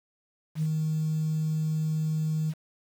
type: tone with ADSR envelope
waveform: sine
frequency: 156.4 Hz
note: D#3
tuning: 9 cents sharp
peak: -22 dBFS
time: 0.55-2.54 s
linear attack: 72 ms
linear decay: 40 ms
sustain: -2 dB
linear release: 46 ms
effects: tanh soft clip ceiling -19 dBFS + 8-bit